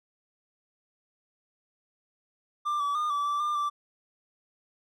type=tone with pitch steps; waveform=triangle; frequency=1187 / 1148 / 1215 / 1155 / 1164 / 1198 / 1169 Hz; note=D6 / D6 / D#6 / D6 / D6 / D6 / D6; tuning=+18 / -40 / -42 / -29 / -16 / +34 / -8 cents; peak=-24 dBFS; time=2.65-3.7 s; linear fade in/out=20 ms; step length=150 ms; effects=none